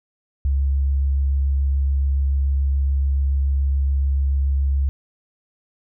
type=tone with vibrato; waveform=sine; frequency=68.7 Hz; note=C#2; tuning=15 cents flat; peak=-16 dBFS; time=0.45-4.89 s; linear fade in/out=0 ms; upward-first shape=sine; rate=7 Hz; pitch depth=10 cents each way; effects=none